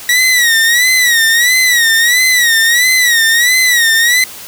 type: tone with vibrato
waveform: sawtooth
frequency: 1919 Hz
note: A#6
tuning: 50 cents sharp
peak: -4 dBFS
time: 0.09-4.24 s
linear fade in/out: 2 ms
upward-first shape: sine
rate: 1.5 Hz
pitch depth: 110 cents each way
effects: white hiss -30 dBFS RMS until 4.47 s